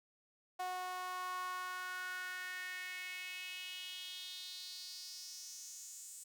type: tone with high-pass filter sweep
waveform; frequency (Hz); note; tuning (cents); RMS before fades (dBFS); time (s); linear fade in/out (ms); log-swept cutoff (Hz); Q
sawtooth; 366.2; F#4; -18; -45; 0.59-6.24; 10; 780 to 8000; 4.2
effects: none